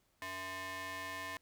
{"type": "ring-modulated tone", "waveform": "sawtooth", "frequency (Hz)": 374.9, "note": "F#4", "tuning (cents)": 23, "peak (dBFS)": -34, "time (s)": [0.22, 1.37], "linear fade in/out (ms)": 0, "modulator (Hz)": 1410, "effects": ["pink hiss -75 dBFS RMS until 1.41 s"]}